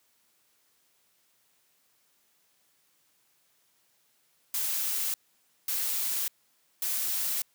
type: noise bursts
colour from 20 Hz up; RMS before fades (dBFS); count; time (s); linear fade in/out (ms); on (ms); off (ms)
blue; -30; 3; 4.54-7.42; 2; 600; 540
effects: white hiss -69 dBFS RMS until 7.54 s + high-pass 100 Hz 12 dB/octave